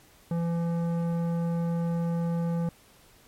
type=tone with tanh clipping; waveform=triangle; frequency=169 Hz; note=E3; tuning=43 cents sharp; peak=-27 dBFS; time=0.31-2.69 s; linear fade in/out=2 ms; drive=17 dB; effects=pink hiss -57 dBFS RMS until 3.27 s + MP3 64 kbps